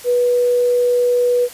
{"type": "tone", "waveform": "sine", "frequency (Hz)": 488.9, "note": "B4", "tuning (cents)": -18, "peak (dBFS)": -12, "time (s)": [0.04, 1.49], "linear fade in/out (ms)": 50, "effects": ["white hiss -37 dBFS RMS until 1.53 s", "resampled to 32000 Hz"]}